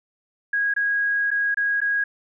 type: tone with dropouts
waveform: sine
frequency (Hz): 1646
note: G#6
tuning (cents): -16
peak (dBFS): -19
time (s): 0.53-2.04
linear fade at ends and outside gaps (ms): 5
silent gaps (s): 0.739-0.763 / 1.306-1.313 / 1.545-1.571 / 1.805-1.815
effects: none